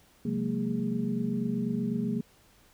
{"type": "tone cluster", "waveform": "sine", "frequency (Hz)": [129.9, 177.2, 201.2, 229.3, 411.1], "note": ["C3", "F3", "G3", "A#3", "G#4"], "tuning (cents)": [-12, 25, 45, -28, -18], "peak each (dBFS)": [-37, -35, -33, -30, -39], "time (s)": [0.25, 2.21], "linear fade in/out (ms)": 5, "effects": ["pink hiss -61 dBFS RMS until 2.73 s"]}